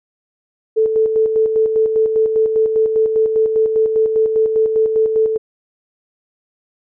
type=tone with tremolo; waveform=sine; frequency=440 Hz; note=A4; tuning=in tune; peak=-10 dBFS; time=0.76-5.38 s; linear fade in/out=20 ms; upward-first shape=square; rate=5 Hz; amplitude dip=45%; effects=none